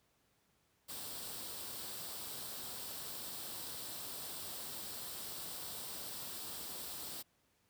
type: noise with comb filter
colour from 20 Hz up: white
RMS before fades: -45 dBFS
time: 0.88-7.23 s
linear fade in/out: 20 ms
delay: 0.23 ms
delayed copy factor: +0.5
effects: pink hiss -75 dBFS RMS until 7.69 s + high-pass 60 Hz 12 dB/octave